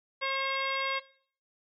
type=harmonic tone with a mistuned harmonic; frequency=539 Hz; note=C#5; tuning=49 cents flat; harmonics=1 / 2 / 3 / 4 / 5 / 6 / 7 / 8 / 9; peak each=-36 / -34 / -39 / -34 / -41 / -43 / -42 / -44 / -49 dBFS; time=0.21-1 s; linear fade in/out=20 ms; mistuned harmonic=6; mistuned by=+23 cents; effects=noise-tail reverb RT60 0.5 s tail -18 dB re dry